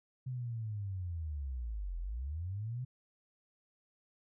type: linear two-way sweep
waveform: sine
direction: down then up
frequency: 130 to 40.82 to 130 Hz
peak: -36 dBFS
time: 0.26-2.85 s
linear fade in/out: 10 ms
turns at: 1.99 s
effects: none